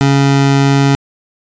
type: tone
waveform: 25% pulse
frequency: 138.59 Hz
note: C#3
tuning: in tune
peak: -4 dBFS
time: 0.01-0.95 s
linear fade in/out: 0 ms
effects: resampled to 16000 Hz